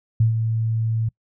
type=tone with ADSR envelope; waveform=sine; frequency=112.5 Hz; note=A2; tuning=39 cents sharp; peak=-12 dBFS; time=0.2-1.09 s; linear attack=5 ms; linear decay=120 ms; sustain=-7 dB; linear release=7 ms; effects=noise-tail reverb RT60 0.1 s tail -26 dB re dry